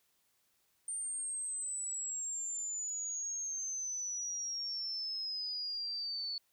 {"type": "exponential sweep", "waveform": "sine", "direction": "down", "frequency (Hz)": [8910, 4433], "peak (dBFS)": -36, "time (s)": [0.88, 6.38], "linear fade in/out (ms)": 2, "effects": ["white hiss -75 dBFS RMS until 6.52 s"]}